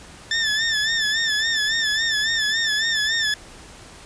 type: tone with vibrato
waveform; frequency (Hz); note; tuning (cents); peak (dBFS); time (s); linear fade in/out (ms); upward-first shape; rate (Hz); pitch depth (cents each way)
20% pulse; 1767; A6; +7; -14; 0.31-3.34; 2; sine; 3.6; 71
effects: pink hiss -43 dBFS RMS until 4.05 s + resampled to 22050 Hz